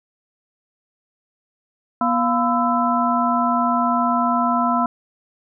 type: tone cluster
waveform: sine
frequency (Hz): 242.2 / 697 / 1008 / 1320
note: B3 / F5 / B5 / E6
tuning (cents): -34 / -4 / +35 / +2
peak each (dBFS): -21 / -22 / -21 / -22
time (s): 2.01-4.86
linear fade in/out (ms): 2
effects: none